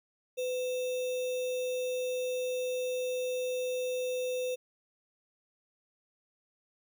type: tone with sample-and-hold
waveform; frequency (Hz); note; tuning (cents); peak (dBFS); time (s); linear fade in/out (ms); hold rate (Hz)
sine; 504; B4; +35; -30; 0.37-4.56; 20; 3150
effects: none